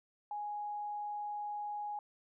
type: tone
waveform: sine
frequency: 830.6 Hz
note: G#5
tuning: in tune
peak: -37 dBFS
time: 0.31-1.99 s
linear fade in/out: 2 ms
effects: none